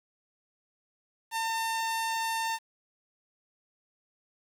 sawtooth tone with low-pass filter, 903 Hz, A5, 45 cents sharp, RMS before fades -31 dBFS, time 1.31-2.59 s, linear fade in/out 50 ms, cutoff 12000 Hz, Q 1, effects 9-bit

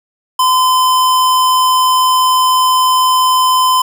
square tone, 1023 Hz, C6, 39 cents flat, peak -9 dBFS, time 0.39-3.82 s, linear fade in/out 5 ms, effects none

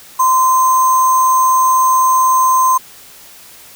sine tone with sample-and-hold, 1032 Hz, C6, 24 cents flat, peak -8 dBFS, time 0.19-2.78 s, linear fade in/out 10 ms, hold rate 7350 Hz, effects white hiss -39 dBFS RMS until 3.75 s

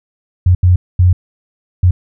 sine tone bursts at uneven times, 90.3 Hz, F#2, 42 cents flat, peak -5 dBFS, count 4, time 0.46-0.55 / 0.63-0.76 / 0.99-1.13 / 1.83-1.91 s, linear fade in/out 5 ms, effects none

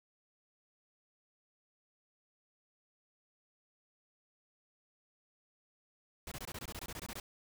pink noise bursts, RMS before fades -44 dBFS, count 14, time 6.27-7.2 s, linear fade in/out 2 ms, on 46 ms, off 22 ms, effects none

